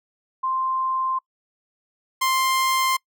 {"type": "tone pair in turn", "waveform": ["sine", "sawtooth"], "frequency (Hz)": [1046.5, 1050.3], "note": ["C6", "C6"], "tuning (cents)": [0, 6], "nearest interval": "unison", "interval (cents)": 6, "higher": "second", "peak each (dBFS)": [-21, -15], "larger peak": "second", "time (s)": [[0.43, 1.19], [2.21, 2.97]], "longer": "neither", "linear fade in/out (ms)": 10, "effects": ["noise-tail reverb RT60 0.1 s tail -25 dB re dry"]}